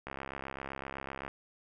click train, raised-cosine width 0.5 ms, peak -24 dBFS, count 83, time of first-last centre 0.07-1.279 s, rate 67.8 Hz, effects none

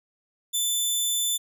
15% pulse tone, 3520 Hz, A7, in tune, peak -16 dBFS, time 0.53-1.38 s, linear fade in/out 20 ms, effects none

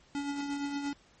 square tone with tremolo, 283.9 Hz, C#4, 41 cents sharp, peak -31 dBFS, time 0.15-0.93 s, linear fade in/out 0 ms, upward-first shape triangle, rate 8.6 Hz, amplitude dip 50%, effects pink hiss -62 dBFS RMS until 1.2 s + MP3 32 kbps

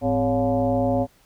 sine tone with frequency modulation, 408.7 Hz, G#4, 28 cents flat, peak -18 dBFS, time 0.01-1.07 s, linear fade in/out 50 ms, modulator 151 Hz, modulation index 2.1, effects pink hiss -58 dBFS RMS until 1.25 s

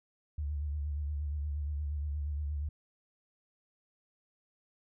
sine tone with vibrato, 73.42 Hz, D2, in tune, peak -32 dBFS, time 0.38-2.69 s, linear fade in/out 5 ms, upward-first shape sine, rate 8.5 Hz, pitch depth 61 cents each way, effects none

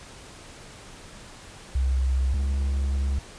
sine / triangle tone pair in turn, 65.41 / 68.41 Hz, C2 / C#2, 0 / -22 cents, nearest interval minor second, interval 78 cents, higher second, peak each -20 dBFS, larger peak neither, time 1.75-2.34 / 2.34-3.19 s, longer second, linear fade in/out 5 ms, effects pink hiss -45 dBFS RMS until 3.38 s + resampled to 22050 Hz

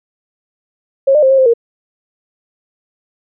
sine tone with pitch steps, 543 / 602 / 529 / 537 / 523 / 465.9 Hz, C#5 / D5 / C5 / C5 / C5 / A#4, -36 / +43 / +19 / +45 / -1 / -1 cents, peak -6 dBFS, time 1.07-1.538 s, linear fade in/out 10 ms, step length 78 ms, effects none

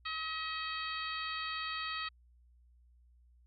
harmonic tone, 637 Hz, D#5, 41 cents sharp, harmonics 2 / 3 / 4 / 5 / 6 / 7, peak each -40 / -43 / -44 / -46 / -45 / -46 dBFS, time 0.05-2.09 s, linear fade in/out 10 ms, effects added 60 Hz sine -61 dBFS peak until 3.46 s

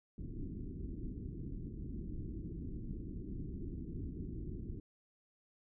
pink low-pass noise, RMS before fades -43 dBFS, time 0.18-4.8 s, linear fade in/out 2 ms, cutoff 360 Hz, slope 48 dB/octave, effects none

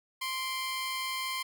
15% pulse tone pair together, 1046.5 / 2349 Hz, C6 / D7, 0 / 0 cents, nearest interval octave + major second, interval 1400 cents, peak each -26 / -36 dBFS, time 0.21-1.43 s, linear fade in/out 10 ms, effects none

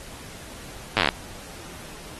slowing click train, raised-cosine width 0.3 ms, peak -3 dBFS, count 11, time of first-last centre 0.97-1.089 s, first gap 9 ms, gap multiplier 1.06, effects pink hiss -42 dBFS RMS until 2.19 s + AAC 32 kbps

